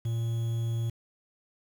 triangle tone with quantisation, 115.5 Hz, A#2, 16 cents flat, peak -25 dBFS, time 0.05-0.9 s, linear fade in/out 5 ms, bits 8, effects none

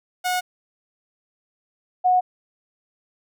sawtooth / sine tone pair in turn, 728 / 731.7 Hz, F#5 / F#5, -28 / -20 cents, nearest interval unison, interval 8 cents, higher second, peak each -17 / -14 dBFS, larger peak second, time 0.24-0.41 / 2.04-2.21 s, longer neither, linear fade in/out 20 ms, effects none

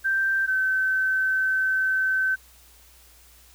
sine tone pair in turn, 1568 / 1534.8 Hz, G6 / G6, 0 / -37 cents, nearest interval unison, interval 37 cents, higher first, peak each -20 dBFS, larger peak neither, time 0.04-0.47 / 0.47-2.36 s, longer second, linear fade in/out 20 ms, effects added 60 Hz sine -55 dBFS peak until 3.54 s + white hiss -54 dBFS RMS until 3.54 s

